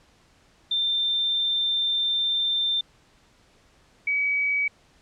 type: tone pair in turn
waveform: sine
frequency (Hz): 3581 / 2274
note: A7 / C#7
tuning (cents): +30 / +44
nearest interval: minor sixth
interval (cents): 786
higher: first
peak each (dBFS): -21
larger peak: neither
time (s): 0.71-2.81 / 4.07-4.68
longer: first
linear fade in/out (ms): 5
effects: pink hiss -59 dBFS RMS until 5.01 s + low-pass 7000 Hz 12 dB/octave